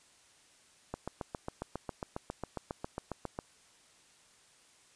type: click train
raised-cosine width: 1 ms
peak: -22 dBFS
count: 19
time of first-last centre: 0.94-3.389 s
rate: 7.35 Hz
effects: white hiss -63 dBFS RMS until 4.95 s + resampled to 22050 Hz